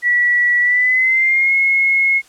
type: tone with pitch glide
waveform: sine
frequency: 1944 to 2169 Hz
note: B6 to C#7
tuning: -28 to -38 cents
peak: -11 dBFS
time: 0.02-2.22 s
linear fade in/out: 50 ms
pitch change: +190 cents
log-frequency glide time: 0.61-1.54 s
effects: white hiss -48 dBFS RMS until 2.28 s + low-pass 9000 Hz 12 dB/octave